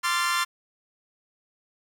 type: chord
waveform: sawtooth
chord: D minor seventh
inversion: third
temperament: equal with one note detuned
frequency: 1046.5 / 1174.7 / 1379.3 / 1760 Hz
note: C6 / D6 / F6 / A6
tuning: 0 / 0 / -22 / 0 cents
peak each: -23 / -28 / -24 / -26 dBFS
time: 0.03-0.45 s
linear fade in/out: 20 ms
effects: low-pass 12000 Hz 12 dB/octave + 9-bit